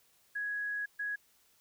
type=tone bursts at uneven times; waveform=sine; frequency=1667 Hz; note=G#6; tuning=6 cents sharp; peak=-33 dBFS; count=2; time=0.35-0.86 / 0.99-1.16 s; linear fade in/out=10 ms; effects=white hiss -68 dBFS RMS until 1.6 s